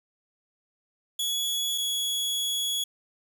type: tone pair in turn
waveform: sawtooth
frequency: 3376 / 3360 Hz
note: G#7 / G#7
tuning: +28 / +19 cents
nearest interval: unison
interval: 9 cents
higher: first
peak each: -23 dBFS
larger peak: neither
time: 1.19-1.78 / 1.78-2.84 s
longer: second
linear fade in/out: 5 ms
effects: none